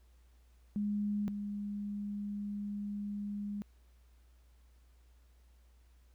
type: tone pair in turn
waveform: sine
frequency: 206.4 / 204.6 Hz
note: G#3 / G#3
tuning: -10 / -26 cents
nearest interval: unison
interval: 16 cents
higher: first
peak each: -31 / -36 dBFS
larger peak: first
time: 0.76-1.28 / 1.28-3.62 s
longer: second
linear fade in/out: 0 ms
effects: added 60 Hz sine -60 dBFS peak until 6.14 s + pink hiss -74 dBFS RMS until 6.14 s